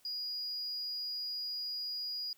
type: tone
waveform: sine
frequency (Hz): 4887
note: D#8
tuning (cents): -32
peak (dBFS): -34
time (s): 0.05-2.33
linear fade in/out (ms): 2
effects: tanh soft clip ceiling -34 dBFS + white hiss -67 dBFS RMS until 2.37 s